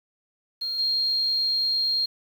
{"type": "tone with level steps", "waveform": "sine", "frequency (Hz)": 4223, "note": "C8", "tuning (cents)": 15, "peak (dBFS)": [-26, -21], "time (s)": [0.61, 2.06], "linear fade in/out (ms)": 10, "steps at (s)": 0.78, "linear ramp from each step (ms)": 20, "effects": ["8-bit"]}